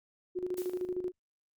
sine tone with tremolo, 363.2 Hz, F#4, 32 cents flat, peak -30 dBFS, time 0.35-1.12 s, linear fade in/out 20 ms, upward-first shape square, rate 13 Hz, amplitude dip 65%
blue noise with exponential decay, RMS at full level -43 dBFS, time 0.57-0.96 s, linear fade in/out 5 ms, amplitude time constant 84 ms
effects Opus 48 kbps

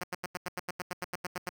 5% pulse tone bursts, 179.5 Hz, F3, 48 cents sharp, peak -22 dBFS, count 14, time 0.01-1.493 s, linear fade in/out 5 ms, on 27 ms, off 85 ms, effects none

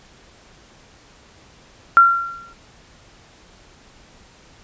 sine tone with exponential decay, 1373 Hz, F6, 30 cents flat, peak -4 dBFS, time 1.97-2.53 s, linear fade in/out 0 ms, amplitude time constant 120 ms, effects pink hiss -49 dBFS RMS until 4.63 s + resampled to 16000 Hz

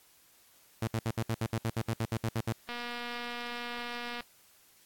sawtooth tone bursts, 113.5 Hz, A#2, 46 cents flat, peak -25 dBFS, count 15, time 0.82-2.527 s, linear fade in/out 5 ms, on 55 ms, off 63 ms
click train, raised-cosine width 0.3 ms, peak -23 dBFS, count 365, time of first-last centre 2.69-4.207 s, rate 240 Hz
effects white hiss -62 dBFS RMS until 4.85 s + AAC 64 kbps

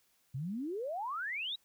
sine exponential sweep, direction up, 123.47 to 3951 Hz, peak -35 dBFS, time 0.34-1.56 s, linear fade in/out 10 ms, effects white hiss -72 dBFS RMS until 1.64 s

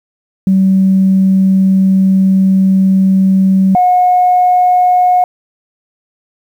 sine tone pair in turn, 190.8 / 724.7 Hz, G3 / F#5, -47 / -36 cents, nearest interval octave + major seventh, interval 2311 cents, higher second, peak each -5 dBFS, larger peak neither, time 0.47-3.75 / 3.75-5.24 s, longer first, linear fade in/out 2 ms, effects tanh soft clip ceiling -1 dBFS + 7-bit

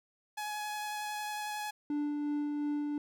sawtooth tone with vibrato, 842 Hz, G#5, 24 cents sharp, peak -32 dBFS, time 0.37-1.71 s, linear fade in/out 10 ms, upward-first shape sine, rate 11 Hz, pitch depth 10 cents each way
triangle tone with tremolo, 293.7 Hz, D4, in tune, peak -28 dBFS, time 1.9-2.98 s, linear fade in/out 2 ms, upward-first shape sine, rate 2.8 Hz, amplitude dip 25%
effects none

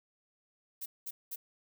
violet noise bursts, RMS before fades -40 dBFS, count 3, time 0.81-1.36 s, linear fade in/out 10 ms, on 50 ms, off 200 ms, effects none

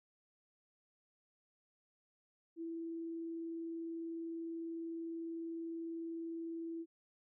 sine tone with vibrato, 330.8 Hz, E4, 6 cents sharp, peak -40 dBFS, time 2.56-6.86 s, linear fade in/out 50 ms, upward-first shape sine, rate 20 Hz, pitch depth 17 cents each way, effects none

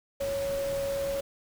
sine tone in noise, 554.4 Hz, C#5, in tune, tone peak -28 dBFS, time 0.2-1.21 s, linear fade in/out 10 ms, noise pink, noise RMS -40 dBFS, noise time 0.2-1.21 s, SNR +9 dB, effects none

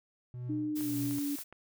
triangle tone with tremolo, 123.47 Hz, B2, in tune, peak -33 dBFS, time 0.34-1.19 s, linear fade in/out 0 ms, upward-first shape triangle, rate 1.8 Hz, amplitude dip 100%
sine tone with pitch glide, 302.8 to 286.5 Hz, D#4 to D4, -47 to -43 cents, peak -31 dBFS, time 0.49-1.36 s, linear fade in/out 10 ms, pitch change -96 cents, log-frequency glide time 0.79-0.98 s
blue noise, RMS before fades -42 dBFS, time 0.75-1.44 s, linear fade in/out 20 ms
clicks, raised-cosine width 0.5 ms, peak -35 dBFS, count 5, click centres 0.808 / 1.11 / 1.185 / 1.388 / 1.526 s
effects none

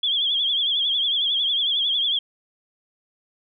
sine tone with vibrato, 3322 Hz, G#7, in tune, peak -19 dBFS, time 0.03-2.19 s, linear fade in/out 5 ms, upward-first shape triangle, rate 11 Hz, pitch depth 100 cents each way, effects none

